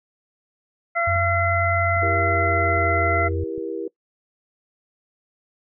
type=harmonic tone; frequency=681 Hz; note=F5; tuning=44 cents flat; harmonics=1 / 2 / 3; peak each=-23 / -23 / -23 dBFS; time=0.95-3.29 s; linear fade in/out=20 ms
type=tone with pitch glide; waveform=sine; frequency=91 to 86.24 Hz; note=F#2 to F2; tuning=-28 to -21 cents; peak=-23 dBFS; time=1.07-3.44 s; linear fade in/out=5 ms; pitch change=-93 cents; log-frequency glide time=2.05-2.94 s
type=click train; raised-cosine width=5 ms; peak=-28 dBFS; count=4; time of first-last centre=1.16-3.579 s; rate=1.24 Hz
type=chord; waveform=sine; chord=E diminished; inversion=none; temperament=just; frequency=329.6 / 395.6 / 474.7 Hz; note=E4 / G4 / Bb4; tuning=0 / +16 / +31 cents; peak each=-30 dBFS; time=2.02-3.88 s; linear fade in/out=5 ms
effects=noise-tail reverb RT60 0.1 s tail -21 dB re dry